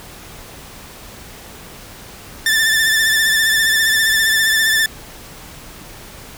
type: tone with vibrato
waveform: sawtooth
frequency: 1770 Hz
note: A6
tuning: 10 cents sharp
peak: -9 dBFS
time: 2.46-4.86 s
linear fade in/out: 2 ms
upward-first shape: sine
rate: 15 Hz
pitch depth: 38 cents each way
effects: pink hiss -37 dBFS RMS until 6.37 s